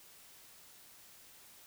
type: silence
effects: white hiss -58 dBFS RMS until 1.66 s